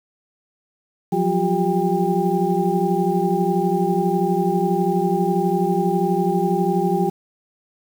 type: tone cluster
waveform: sine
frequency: 173.9 / 186.1 / 356 / 394.4 / 799 Hz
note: F3 / F#3 / F4 / G4 / G5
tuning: -7 / +10 / +33 / +11 / +33 cents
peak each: -23 dBFS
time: 1.12-7.1 s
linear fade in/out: 10 ms
effects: 7-bit